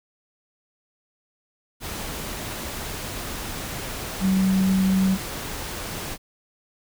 sine tone in noise, 190 Hz, F#3, 46 cents sharp, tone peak -17 dBFS, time 4.2-5.18 s, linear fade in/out 50 ms, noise pink, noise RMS -32 dBFS, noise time 1.8-6.18 s, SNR +12 dB, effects none

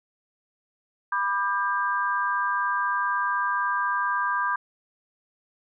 sine tone cluster, 987 / 1191 / 1594 Hz, B5 / D6 / G6, -1 / +24 / +28 cents, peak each -27 dBFS, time 1.12-4.56 s, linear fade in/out 5 ms, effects none

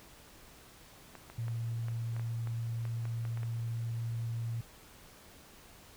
clicks, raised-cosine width 0.5 ms, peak -32 dBFS, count 12, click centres 1.153 / 1.3 / 1.482 / 1.884 / 2.165 / 2.196 / 2.473 / 2.853 / 3.054 / 3.252 / 3.374 / 3.432 s
sine tone, 115.7 Hz, A#2, 13 cents flat, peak -33 dBFS, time 1.38-4.61 s, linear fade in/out 5 ms
effects pink hiss -56 dBFS RMS until 5.96 s

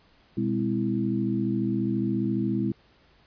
sine tone cluster, 122.2 / 202.8 / 257.3 / 329.3 Hz, B2 / G#3 / C4 / E4, -18 / -41 / -29 / -2 cents, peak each -31 / -27 / -30 / -29 dBFS, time 0.37-2.72 s, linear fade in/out 5 ms, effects pink hiss -60 dBFS RMS until 3.26 s + resampled to 11025 Hz

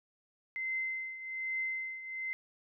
sine tone with tremolo, 2068 Hz, C7, 21 cents flat, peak -31 dBFS, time 0.56-2.33 s, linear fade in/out 0 ms, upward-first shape triangle, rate 1.2 Hz, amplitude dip 75%, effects none

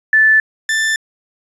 sine / 40% pulse tone pair in turn, 1752 / 1769.3 Hz, A6 / A6, -8 / +9 cents, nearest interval unison, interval 17 cents, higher second, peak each -7 / -13 dBFS, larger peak first, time 0.13-0.4 / 0.69-0.96 s, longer neither, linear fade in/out 2 ms, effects resampled to 24000 Hz + 8-bit

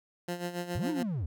15% pulse tone with tremolo, 175.5 Hz, F3, 9 cents sharp, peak -25 dBFS, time 0.28-1.03 s, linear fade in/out 5 ms, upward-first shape sine, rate 7.2 Hz, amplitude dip 70%
triangle linear two-way sweep, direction up then down, 67.4 to 328.7 to 67.4 Hz, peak -28 dBFS, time 0.75-1.26 s, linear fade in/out 5 ms, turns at 0.9 s
effects none

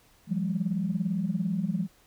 sine tone cluster, 168.3 / 185.8 / 206.1 Hz, E3 / F#3 / G#3, +36 / +7 / -13 cents, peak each -30 dBFS, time 0.27-1.88 s, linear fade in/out 50 ms, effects tanh soft clip ceiling -16 dBFS + pink hiss -61 dBFS RMS until 2.06 s

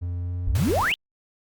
triangle tone with pitch glide, 88 to 88.82 Hz, F2 to F2, +14 to +30 cents, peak -24 dBFS, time 0.01-0.83 s, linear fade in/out 20 ms, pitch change +16 cents, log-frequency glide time 0.21-0.32 s
sine exponential sweep, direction up, 41.2 to 3189 Hz, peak -20 dBFS, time 0.47-0.94 s, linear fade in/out 0 ms
pink noise, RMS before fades -33 dBFS, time 0.55-0.92 s, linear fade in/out 2 ms
effects Opus 48 kbps

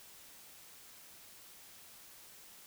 silence, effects white hiss -56 dBFS RMS until 2.66 s

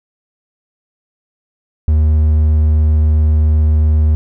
triangle tone, 76.9 Hz, D#2, 20 cents flat, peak -6 dBFS, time 1.88-4.15 s, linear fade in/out 0 ms, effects none

